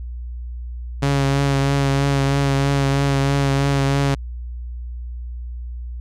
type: tone with vibrato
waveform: sawtooth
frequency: 138.59 Hz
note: C#3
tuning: in tune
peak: -12 dBFS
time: 1.02-4.15 s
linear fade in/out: 10 ms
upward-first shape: triangle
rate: 3.1 Hz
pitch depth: 26 cents each way
effects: added 60 Hz sine -27 dBFS peak until 6 s + low-pass 8000 Hz 12 dB/octave

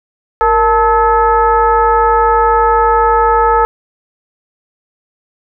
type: tone with frequency modulation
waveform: sine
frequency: 880 Hz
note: A5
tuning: in tune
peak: -7 dBFS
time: 0.41-3.65 s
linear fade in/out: 0 ms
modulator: 414 Hz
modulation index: 1.2
effects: none

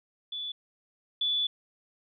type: tone pair in turn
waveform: sine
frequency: 3457 / 3457 Hz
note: A7 / A7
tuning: -31 / -31 cents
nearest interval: unison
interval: 0 cents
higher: neither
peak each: -33 / -25 dBFS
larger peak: second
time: 0.32-0.52 / 1.21-1.47 s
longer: second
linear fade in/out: 5 ms
effects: none

